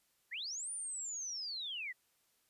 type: linear two-way sweep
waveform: sine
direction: up then down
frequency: 1674 to 9450 to 1859 Hz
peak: -39 dBFS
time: 0.31-1.93 s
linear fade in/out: 20 ms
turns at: 0.72 s
effects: white hiss -75 dBFS RMS until 2.49 s + resampled to 32000 Hz